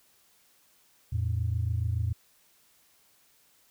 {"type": "tone pair together", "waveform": "sine", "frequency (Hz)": [85.36, 112.4], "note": ["F2", "A2"], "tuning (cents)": [-39, 37], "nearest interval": "perfect fourth", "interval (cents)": 476, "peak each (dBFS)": -28, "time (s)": [1.12, 2.13], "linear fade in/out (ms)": 10, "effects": ["tanh soft clip ceiling -19 dBFS", "white hiss -64 dBFS RMS until 3.7 s"]}